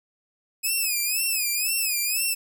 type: tone with vibrato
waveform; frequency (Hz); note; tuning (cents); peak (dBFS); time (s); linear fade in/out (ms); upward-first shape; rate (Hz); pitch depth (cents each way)
5% pulse; 2534; D#7; +31; -14; 0.63-2.35; 20; sine; 2; 120
effects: none